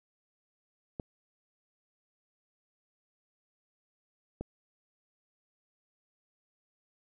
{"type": "clicks", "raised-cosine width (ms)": 2, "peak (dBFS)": -23, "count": 2, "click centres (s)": [0.998, 4.41], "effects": []}